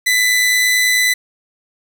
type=tone with amplitude modulation; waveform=sawtooth; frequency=1998 Hz; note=B6; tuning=20 cents sharp; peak=-7 dBFS; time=0.06-1.14 s; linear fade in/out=10 ms; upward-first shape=sine; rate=109 Hz; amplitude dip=30%; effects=8-bit